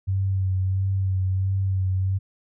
sine tone with vibrato, 95.2 Hz, F#2, 50 cents sharp, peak -20 dBFS, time 0.07-2.19 s, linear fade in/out 20 ms, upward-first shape sine, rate 1.5 Hz, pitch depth 27 cents each way, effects none

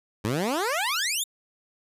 15% pulse exponential sweep, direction up, 98.1 to 3729 Hz, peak -18 dBFS, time 0.24-1.24 s, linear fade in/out 10 ms, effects resampled to 32000 Hz

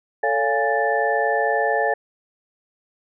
sine tone cluster, 442.7 / 563 / 696 / 825 / 1760 Hz, A4 / C#5 / F5 / G#5 / A6, +11 / +27 / -6 / -12 / 0 cents, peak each -24 dBFS, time 0.23-1.94 s, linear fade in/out 5 ms, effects none

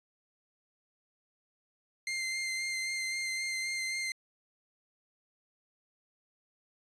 sawtooth tone with vibrato, 2093 Hz, C7, in tune, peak -29 dBFS, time 2.07-4.12 s, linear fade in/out 2 ms, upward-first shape sine, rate 3.8 Hz, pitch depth 16 cents each way, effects resampled to 22050 Hz

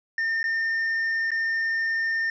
triangle tone with dropouts, 1812 Hz, A#6, 50 cents flat, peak -21 dBFS, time 0.18-2.3 s, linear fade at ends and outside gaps 2 ms, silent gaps 0.43-0.44 / 1.306-1.316 s, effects resampled to 16000 Hz

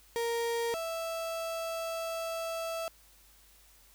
35% pulse tone pair in turn, 466.2 / 659.3 Hz, A#4 / E5, 0 / 0 cents, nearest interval tritone, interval 600 cents, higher second, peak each -28 / -32 dBFS, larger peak first, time 0.16-0.74 / 0.74-2.88 s, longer second, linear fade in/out 0 ms, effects added 50 Hz sine -63 dBFS peak until 3.94 s + white hiss -61 dBFS RMS until 3.94 s

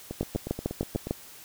two click trains, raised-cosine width 2 ms, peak -13 / -20 dBFS, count 7 / 9, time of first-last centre 0.21-1.11 / 0.11-1.07 s, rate 6.67 / 8.33 Hz, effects white hiss -48 dBFS RMS until 1.44 s

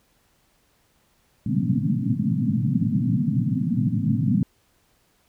pink band-pass noise, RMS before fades -22 dBFS, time 1.46-4.43 s, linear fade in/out 2 ms, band 110 to 270 Hz, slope 96 dB/octave, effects pink hiss -64 dBFS RMS until 5.28 s

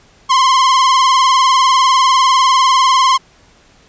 45% pulse tone with vibrato, 1046.5 Hz, C6, in tune, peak -8 dBFS, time 0.29-3.18 s, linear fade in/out 20 ms, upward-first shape sine, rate 20 Hz, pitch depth 73 cents each way, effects pink hiss -48 dBFS RMS until 3.88 s + resampled to 16000 Hz

